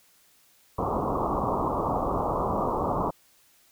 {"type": "low-pass noise", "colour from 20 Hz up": "white", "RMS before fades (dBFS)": -27, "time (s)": [0.78, 3.11], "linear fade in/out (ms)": 10, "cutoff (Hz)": 1200, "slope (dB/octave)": 96, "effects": ["white hiss -61 dBFS RMS until 3.71 s"]}